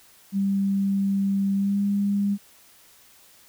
sine tone with pitch glide, 196.8 to 201.2 Hz, G3 to G3, +7 to +45 cents, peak -20 dBFS, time 0.32-2.38 s, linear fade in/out 50 ms, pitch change +38 cents, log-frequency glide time 1.55-1.81 s, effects white hiss -54 dBFS RMS until 3.48 s

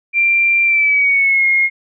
sine tone with pitch glide, 2368 to 2147 Hz, D7 to C7, +14 to +44 cents, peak -10 dBFS, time 0.13-1.7 s, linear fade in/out 50 ms, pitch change -170 cents, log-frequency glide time 0.64-1.46 s, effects none

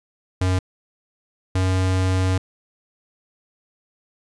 square tone pair in turn, 92.5 / 93.3 Hz, F#2 / F#2, 0 / +15 cents, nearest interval unison, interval 15 cents, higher second, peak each -18 dBFS, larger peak neither, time 0.41-0.59 / 1.55-2.38 s, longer second, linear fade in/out 5 ms, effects resampled to 22050 Hz + 10-bit

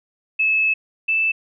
sine tone pair in turn, 2600 / 2638 Hz, E7 / E7, -24 / +1 cents, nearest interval unison, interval 25 cents, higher second, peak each -15 / -16 dBFS, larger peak first, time 0.39-0.74 / 1.08-1.32 s, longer first, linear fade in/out 10 ms, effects none

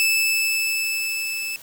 sawtooth tone with level ramp, 2626 Hz, E7, 7 cents flat, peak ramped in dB -13 to -23 dBFS, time 0-1.56 s, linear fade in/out 0 ms, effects white hiss -44 dBFS RMS until 1.62 s

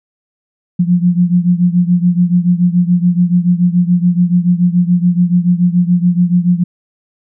sine beating tone pair, 174.61 / 181.61 Hz, F3 / F#3, 0 / -32 cents, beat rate 7 Hz, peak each -10 / -13 dBFS, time 0.79-6.64 s, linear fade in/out 10 ms, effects none

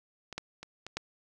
clicks, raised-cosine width 0.2 ms, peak -24 / -18 / -26 / -24 / -16 dBFS, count 5, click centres 0.327 / 0.38 / 0.63 / 0.866 / 0.97 s, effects none

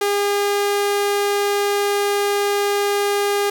sawtooth tone, 405.9 Hz, G#4, 40 cents flat, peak -13 dBFS, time 0.01-3.5 s, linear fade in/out 5 ms, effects 7-bit

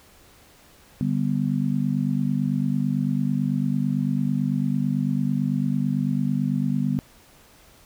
sine chord, G major, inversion second, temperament just, 147 / 196 / 245 Hz, D3 / G3 / B3, +2 / 0 / -14 cents, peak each -25 dBFS, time 1.01-6.99 s, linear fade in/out 0 ms, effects pink hiss -53 dBFS RMS until 7.85 s

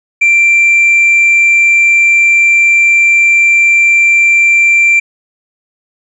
triangle tone with tanh clipping, 2357 Hz, D7, 6 cents sharp, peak -5 dBFS, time 0.21-5 s, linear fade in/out 10 ms, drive 6 dB, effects resampled to 22050 Hz

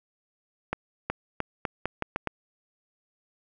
accelerating click train, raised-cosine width 0.5 ms, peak -12 dBFS, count 8, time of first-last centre 0.73-2.273 s, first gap 370 ms, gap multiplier 0.82, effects none

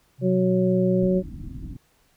sine tone with pitch glide, 130.81 to 122.76 Hz, C3 to B2, 0 to -10 cents, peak -28 dBFS, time 0.18-1.09 s, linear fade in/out 50 ms, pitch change -110 cents, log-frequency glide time 0.35-0.51 s
harmonic tone, 185 Hz, F#3, in tune, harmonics 1 / 2 / 3, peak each -20 / -23 / -25 dBFS, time 0.21-1.23 s, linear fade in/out 50 ms
pink low-pass noise, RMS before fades -36 dBFS, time 1.02-1.77 s, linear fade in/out 5 ms, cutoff 320 Hz, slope 96 dB/octave
effects pink hiss -63 dBFS RMS until 2.16 s

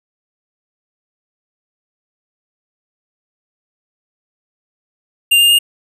square tone with pitch steps, 2794 / 2813 / 2833 Hz, F7 / F7 / F7, 0 / +12 / +24 cents, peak -8 dBFS, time 5.31-5.589 s, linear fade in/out 10 ms, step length 93 ms, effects none

